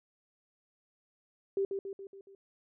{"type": "tone with echo", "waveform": "sine", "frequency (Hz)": 392, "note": "G4", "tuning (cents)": 0, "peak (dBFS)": -27, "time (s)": [1.57, 1.65], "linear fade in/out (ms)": 2, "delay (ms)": 140, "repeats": 5, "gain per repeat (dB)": -5, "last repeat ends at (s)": 2.35, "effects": []}